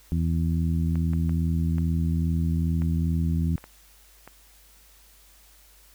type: harmonic tone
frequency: 82.41 Hz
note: E2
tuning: in tune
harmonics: 1 / 2 / 3 / 4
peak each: -24 / -25 / -32 / -41 dBFS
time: 0.12-3.56 s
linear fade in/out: 0 ms
type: clicks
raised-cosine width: 0.5 ms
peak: -27 dBFS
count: 8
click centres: 0.956 / 1.134 / 1.294 / 1.783 / 2.82 / 3.58 / 3.641 / 4.276 s
effects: added 50 Hz sine -56 dBFS peak until 5.94 s + white hiss -56 dBFS RMS until 5.94 s